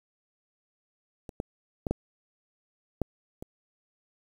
clicks, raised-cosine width 2 ms, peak -27 / -17 / -16 / -12 / -13 / -25 dBFS, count 6, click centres 1.292 / 1.401 / 1.868 / 1.91 / 3.017 / 3.425 s, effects 8-bit

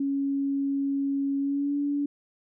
sine tone with pitch glide, 277.2 to 286.5 Hz, C#4 to D4, 0 to -43 cents, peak -24 dBFS, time 0-2.06 s, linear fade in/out 5 ms, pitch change +57 cents, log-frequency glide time 1.39-1.76 s, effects none

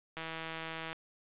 click train, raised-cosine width 0.3 ms, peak -24 dBFS, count 124, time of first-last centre 0.17-0.929 s, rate 162 Hz, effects resampled to 8000 Hz + 10-bit

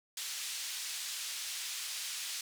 pink band-pass noise, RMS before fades -40 dBFS, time 0.17-2.41 s, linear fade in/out 2 ms, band 3200 to 9700 Hz, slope 12 dB/octave, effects none

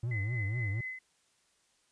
triangle tone with vibrato, 110 Hz, A2, in tune, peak -29 dBFS, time 0.03-0.81 s, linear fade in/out 5 ms, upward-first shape triangle, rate 4.1 Hz, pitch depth 250 cents each way
sine tone with tremolo, 2034 Hz, C7, 50 cents flat, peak -35 dBFS, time 0.11-0.99 s, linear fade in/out 5 ms, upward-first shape triangle, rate 4.3 Hz, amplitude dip 65%
effects white hiss -71 dBFS RMS until 1.91 s + resampled to 22050 Hz

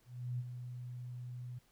sine tone with ADSR envelope, 123.47 Hz, B2, in tune, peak -34 dBFS, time 0.05-1.59 s, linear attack 340 ms, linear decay 38 ms, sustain -8 dB, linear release 10 ms, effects pink hiss -71 dBFS RMS until 1.71 s

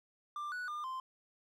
triangle tone with pitch steps, 1186 / 1475 / 1204 / 1041 Hz, D6 / F#6 / D6 / C6, +17 / -6 / +43 / -9 cents, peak -36 dBFS, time 0.36-1 s, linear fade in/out 2 ms, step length 160 ms, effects none

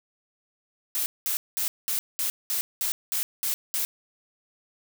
blue noise bursts, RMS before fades -27 dBFS, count 10, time 0.95-3.85 s, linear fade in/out 0 ms, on 110 ms, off 200 ms, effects none

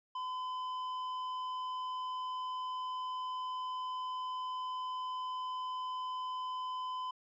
sine tone with tanh clipping, 1015 Hz, B5, 47 cents sharp, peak -38 dBFS, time 0.15-7.11 s, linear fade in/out 5 ms, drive 10 dB, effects low-pass 5000 Hz 12 dB/octave

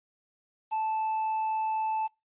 triangle tone with quantisation, 876 Hz, A5, 8 cents flat, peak -25 dBFS, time 0.71-2.08 s, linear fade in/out 20 ms, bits 9, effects noise-tail reverb RT60 0.2 s tail -23 dB re dry + resampled to 8000 Hz

